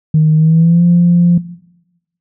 sine tone with pitch glide, 155.56 to 173.6 Hz, D#3 to F3, 0 to -10 cents, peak -5 dBFS, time 0.14-1.38 s, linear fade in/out 5 ms, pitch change +190 cents, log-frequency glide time 0.36-0.84 s, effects noise-tail reverb RT60 0.9 s tail -17 dB re dry + tanh soft clip ceiling -1 dBFS

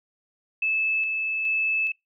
sine tone with tremolo, 2615 Hz, E7, 15 cents flat, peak -21 dBFS, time 0.62-1.92 s, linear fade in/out 5 ms, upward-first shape square, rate 1.2 Hz, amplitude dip 30%, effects noise-tail reverb RT60 0.2 s tail -23 dB re dry

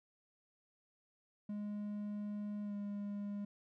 triangle tone with pitch glide, 207.3 to 203.7 Hz, G#3 to G#3, -3 to -33 cents, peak -37 dBFS, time 1.49-3.45 s, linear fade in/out 5 ms, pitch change -30 cents, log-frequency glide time 2.63-2.74 s, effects none

